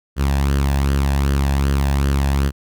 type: tone with flanger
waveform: sawtooth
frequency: 69.3 Hz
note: C#2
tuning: in tune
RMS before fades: -17 dBFS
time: 0.16-2.52 s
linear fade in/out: 50 ms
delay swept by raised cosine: 0.64 to 1.18 ms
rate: 2.6 Hz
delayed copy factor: +0.55
effects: none